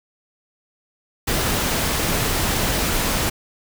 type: noise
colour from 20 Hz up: pink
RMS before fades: -21 dBFS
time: 1.27-3.3 s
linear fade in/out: 10 ms
effects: none